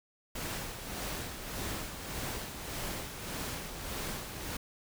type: noise with tremolo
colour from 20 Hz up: pink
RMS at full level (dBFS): -37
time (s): 0.35-4.57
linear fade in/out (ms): 5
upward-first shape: sine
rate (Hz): 1.7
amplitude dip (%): 50
effects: none